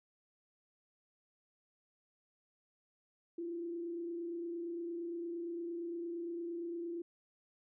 sine tone with frequency modulation, 340.7 Hz, F4, 43 cents flat, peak -38 dBFS, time 3.38-7.02 s, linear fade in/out 5 ms, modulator 28.7 Hz, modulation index 0.35, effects none

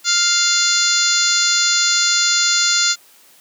harmonic tone with a mistuned harmonic, 698.5 Hz, F5, in tune, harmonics 2 / 3 / 4 / 5 / 6 / 7 / 8 / 9 / 10, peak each -21 / -26 / -28 / -22 / -20 / -21 / -26 / -25 / -19 dBFS, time 0.04-2.96 s, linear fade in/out 50 ms, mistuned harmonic 7, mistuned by -17 cents, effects white hiss -49 dBFS RMS until 3.4 s + high-pass 200 Hz 12 dB/octave

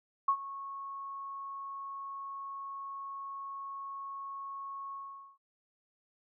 sine tone with ADSR envelope, 1100 Hz, C#6, 14 cents flat, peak -22 dBFS, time 0.28-5.38 s, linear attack 6 ms, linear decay 75 ms, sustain -17 dB, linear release 450 ms, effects none

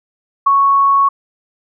sine tone with ADSR envelope, 1108 Hz, C#6, 1 cent flat, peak -5 dBFS, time 0.46-1.09 s, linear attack 11 ms, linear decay 11 ms, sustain -3 dB, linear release 10 ms, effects none

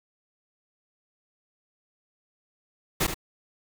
pink noise with echo, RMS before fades -24 dBFS, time 3-3.07 s, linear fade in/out 10 ms, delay 74 ms, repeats 1, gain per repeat -8 dB, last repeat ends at 3.144 s, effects none

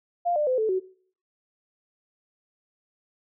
sine tone with pitch steps, 698.5 / 597.6 / 511.3 / 437.5 / 374.3 Hz, F5 / D5 / C5 / A4 / F#4, 0 / +30 / -40 / -10 / +20 cents, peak -21 dBFS, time 0.25-0.8 s, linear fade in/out 20 ms, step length 110 ms, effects noise-tail reverb RT60 0.5 s tail -20 dB re dry

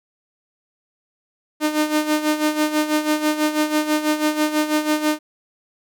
sawtooth tone with tremolo, 304.5 Hz, D#4, 37 cents flat, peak -11 dBFS, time 1.6-5.19 s, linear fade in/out 50 ms, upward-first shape sine, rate 6.1 Hz, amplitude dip 70%, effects none

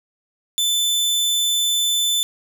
sawtooth tone, 3520 Hz, A7, in tune, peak -14 dBFS, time 0.58-2.23 s, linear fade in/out 0 ms, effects none

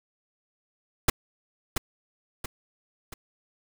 pink noise with echo, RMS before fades -19 dBFS, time 1.08-1.1 s, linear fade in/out 5 ms, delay 680 ms, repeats 3, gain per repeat -7 dB, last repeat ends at 3.14 s, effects none

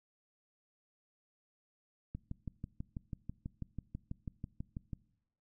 click train, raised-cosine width 5 ms, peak -28 dBFS, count 18, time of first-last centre 2.15-4.932 s, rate 6.11 Hz, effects noise-tail reverb RT60 0.8 s tail -22 dB re dry

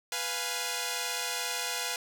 5% pulse chord, F diminished, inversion second, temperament equal, 493.9 / 698.5 / 830.6 Hz, Cb5 / F5 / Ab5, 0 / 0 / 0 cents, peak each -24 dBFS, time 0.12-1.96 s, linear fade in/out 2 ms, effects none

